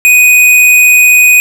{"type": "tone", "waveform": "square", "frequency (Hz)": 2489, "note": "D#7", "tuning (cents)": 0, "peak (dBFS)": -3, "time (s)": [0.05, 1.4], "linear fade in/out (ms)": 0, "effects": []}